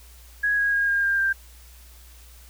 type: tone with pitch steps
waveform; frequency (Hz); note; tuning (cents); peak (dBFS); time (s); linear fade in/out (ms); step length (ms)
sine; 1662 / 1645.8 / 1629.7 / 1613.8 / 1598 / 1582.4; G#6 / G#6 / G#6 / G6 / G6 / G6; +1 / -16 / -33 / +50 / +33 / +16; -19; 0.43-1.33; 10; 150
effects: added 60 Hz sine -46 dBFS peak until 2.49 s + white hiss -52 dBFS RMS until 2.49 s